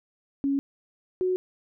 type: tone pair in turn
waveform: sine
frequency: 277.2 / 368.4 Hz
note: C#4 / F#4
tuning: 0 / -7 cents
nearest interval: perfect fourth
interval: 493 cents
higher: second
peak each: -22 dBFS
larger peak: neither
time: 0.44-0.59 / 1.21-1.36 s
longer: neither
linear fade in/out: 0 ms
effects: none